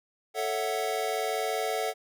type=chord; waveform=square; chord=F# minor seventh; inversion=first; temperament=equal; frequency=440 / 554.4 / 659.3 / 740 Hz; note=A4 / C#5 / E5 / F#5; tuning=0 / 0 / 0 / 0 cents; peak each=-33 / -37 / -35 / -33 dBFS; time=0.34-1.94 s; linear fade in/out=50 ms; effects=none